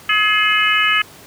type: harmonic tone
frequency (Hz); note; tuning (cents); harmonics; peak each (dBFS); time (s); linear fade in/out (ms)
423.9; G#4; +35; 3 / 4 / 5 / 6 / 7; -19 / -19 / -19 / -19 / -19; 0.09-1.02; 5
effects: pink hiss -41 dBFS RMS until 1.26 s + high-pass 80 Hz 12 dB/octave